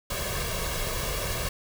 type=noise with comb filter; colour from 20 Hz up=pink; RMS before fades=-30 dBFS; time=0.1-1.49 s; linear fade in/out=5 ms; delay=1.8 ms; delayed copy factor=+0.7; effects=none